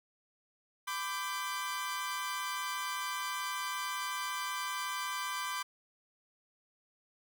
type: chord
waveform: sawtooth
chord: G major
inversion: first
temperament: equal with one note detuned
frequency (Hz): 1005.6 / 1174.7 / 1568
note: B5 / D6 / G6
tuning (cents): +31 / 0 / 0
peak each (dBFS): -35 / -35 / -38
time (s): 0.87-5.63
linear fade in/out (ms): 10
effects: none